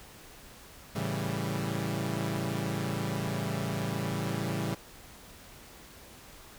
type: chord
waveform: sawtooth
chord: A dominant seventh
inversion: none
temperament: equal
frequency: 110 / 138.59 / 164.81 / 196 Hz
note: A2 / C#3 / E3 / G3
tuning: 0 / 0 / 0 / 0 cents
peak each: -32 dBFS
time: 0.95-4.75 s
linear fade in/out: 10 ms
effects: pink hiss -51 dBFS RMS until 6.58 s